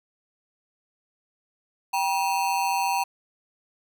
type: ring-modulated tone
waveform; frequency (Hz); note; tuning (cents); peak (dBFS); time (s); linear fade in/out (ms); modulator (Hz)
square; 873; A5; -14; -20; 1.93-3.04; 10; 87.1
effects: 9-bit